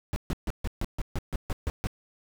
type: noise bursts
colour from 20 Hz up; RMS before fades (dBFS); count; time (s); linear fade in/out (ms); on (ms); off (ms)
brown; -28; 11; 0.13-1.871; 0; 31; 140
effects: none